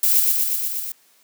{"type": "noise with echo", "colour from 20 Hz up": "violet", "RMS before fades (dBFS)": -17, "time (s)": [0.03, 0.2], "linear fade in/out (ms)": 2, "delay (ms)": 120, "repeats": 6, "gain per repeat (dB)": -2, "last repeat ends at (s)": 0.92, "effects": ["white hiss -57 dBFS RMS until 1.23 s", "high-pass 200 Hz 12 dB/octave"]}